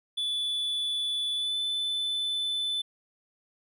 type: tone with pitch glide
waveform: triangle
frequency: 3461 to 3511 Hz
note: A7 to A7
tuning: -29 to -4 cents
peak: -26 dBFS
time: 0.17-2.82 s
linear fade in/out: 10 ms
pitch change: +25 cents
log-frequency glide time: 1.35-1.57 s
effects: none